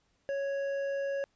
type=tone with hard clipping; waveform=sine; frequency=554.4 Hz; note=C#5; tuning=in tune; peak=-32 dBFS; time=0.29-1.24 s; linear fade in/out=0 ms; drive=7 dB; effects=pink hiss -73 dBFS RMS until 1.35 s + resampled to 16000 Hz